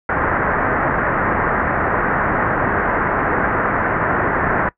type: low-pass noise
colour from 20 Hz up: white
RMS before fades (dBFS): -18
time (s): 0.09-4.69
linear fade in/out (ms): 2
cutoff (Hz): 1800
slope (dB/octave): 48
effects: noise-tail reverb RT60 0.1 s tail -20 dB re dry